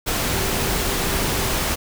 sine tone in noise, 388.8 Hz, G4, 14 cents flat, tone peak -31 dBFS, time 0.32-1.54 s, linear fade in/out 20 ms, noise pink, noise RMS -22 dBFS, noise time 0.06-1.76 s, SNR -12 dB, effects none

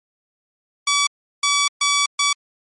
10% pulse tone bursts at uneven times, 1144 Hz, D6, 46 cents flat, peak -7 dBFS, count 4, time 0.87-1.07 / 1.43-1.68 / 1.81-2.06 / 2.19-2.33 s, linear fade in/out 5 ms, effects MP3 48 kbps

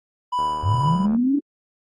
triangle tone with tremolo, 990 Hz, B5, 4 cents sharp, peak -17 dBFS, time 0.32-1.06 s, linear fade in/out 10 ms, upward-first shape sine, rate 2.5 Hz, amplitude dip 55%
click train, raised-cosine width 1 ms, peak -21 dBFS, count 59, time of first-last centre 0.39-1.147 s, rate 76.6 Hz
sine linear sweep, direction up, 85.2 to 293.7 Hz, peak -17 dBFS, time 0.63-1.39 s, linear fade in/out 5 ms
effects AAC 32 kbps

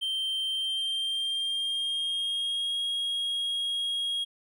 triangle tone with pitch glide, 3136 to 3279 Hz, G7 to G#7, 0 to -23 cents, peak -26 dBFS, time 0.01-4.25 s, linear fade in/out 20 ms, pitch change +77 cents, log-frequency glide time 0.49-2.78 s, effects none

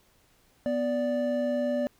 triangle tone pair together, 246.9 / 584.7 Hz, B3 / D5, 0 / -8 cents, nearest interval octave + minor third, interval 1492 cents, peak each -27 / -25 dBFS, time 0.66-1.87 s, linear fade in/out 0 ms, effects pink hiss -64 dBFS RMS until 1.99 s

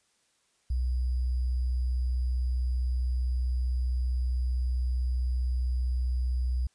sine tone with sample-and-hold, 62.3 Hz, B1, 16 cents sharp, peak -25 dBFS, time 0.7-6.67 s, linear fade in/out 5 ms, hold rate 4900 Hz, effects white hiss -70 dBFS RMS until 6.74 s + resampled to 22050 Hz

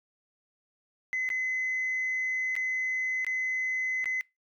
sine tone with dropouts, 2035 Hz, C7, 49 cents flat, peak -26 dBFS, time 1.13-4.21 s, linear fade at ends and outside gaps 0 ms, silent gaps 1.29-1.302 / 2.554-2.564 / 3.247-3.266 / 4.043-4.057 s, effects noise-tail reverb RT60 0.2 s tail -23 dB re dry + tanh soft clip ceiling -24 dBFS

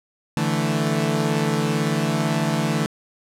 sawtooth chord, D suspended second, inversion none, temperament equal, 146.83 / 164.81 / 220 Hz, D3 / E3 / A3, 0 / 0 / 0 cents, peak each -20 dBFS, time 0.37-2.86 s, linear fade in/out 0 ms, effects low-pass 11000 Hz 12 dB/octave

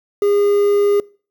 triangle tone with quantisation, 407.4 Hz, G#4, 33 cents flat, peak -10 dBFS, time 0.22-1 s, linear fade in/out 2 ms, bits 6, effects noise-tail reverb RT60 0.4 s tail -24 dB re dry

